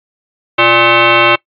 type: tone with frequency modulation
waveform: sine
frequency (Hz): 817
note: G#5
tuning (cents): -29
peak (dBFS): -5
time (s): 0.58-1.36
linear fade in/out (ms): 10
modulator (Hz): 469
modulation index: 4.9
effects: noise-tail reverb RT60 0.1 s tail -22 dB re dry + MP3 64 kbps